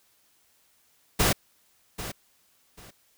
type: noise with echo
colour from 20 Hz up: pink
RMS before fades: -22 dBFS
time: 1.19-1.33 s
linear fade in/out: 10 ms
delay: 790 ms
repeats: 2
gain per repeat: -13 dB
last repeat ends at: 2.91 s
effects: white hiss -65 dBFS RMS until 3.17 s